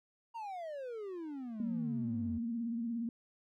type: exponential sweep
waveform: triangle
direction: down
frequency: 948 to 80.7 Hz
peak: -38 dBFS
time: 0.34-2.39 s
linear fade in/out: 20 ms
type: tone with vibrato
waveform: sine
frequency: 232.5 Hz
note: A#3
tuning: 4 cents flat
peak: -34 dBFS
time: 1.6-3.09 s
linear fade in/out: 2 ms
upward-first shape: triangle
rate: 17 Hz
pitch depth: 65 cents each way
effects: none